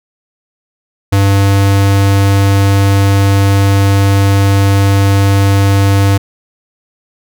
square tone, 98.8 Hz, G2, 14 cents sharp, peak -7 dBFS, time 1.12-6.18 s, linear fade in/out 10 ms, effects none

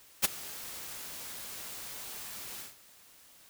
white noise with ADSR envelope, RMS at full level -23 dBFS, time 0.22-2.76 s, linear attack 27 ms, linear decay 18 ms, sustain -20 dB, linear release 160 ms, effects white hiss -58 dBFS RMS until 3.49 s

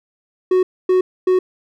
triangle tone bursts, 369.4 Hz, F#4, 3 cents flat, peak -9 dBFS, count 3, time 0.51-1.39 s, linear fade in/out 5 ms, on 120 ms, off 260 ms, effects none

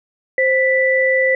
sine tone pair together, 523.3 / 1975.7 Hz, C5 / B6, 0 / 0 cents, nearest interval octave + major seventh, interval 2300 cents, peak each -15 dBFS, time 0.38-1.35 s, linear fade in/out 2 ms, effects none

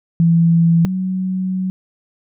sine tone pair in turn, 167.2 / 186.54 Hz, E3 / F#3, +25 / +14 cents, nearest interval major second, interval 189 cents, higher second, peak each -9 / -17 dBFS, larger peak first, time 0.2-0.85 / 0.85-1.7 s, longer second, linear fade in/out 0 ms, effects none

